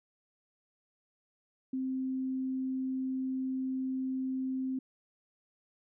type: tone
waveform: sine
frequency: 261.4 Hz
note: C4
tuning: 1 cent flat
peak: -31 dBFS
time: 1.73-4.79 s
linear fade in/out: 5 ms
effects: none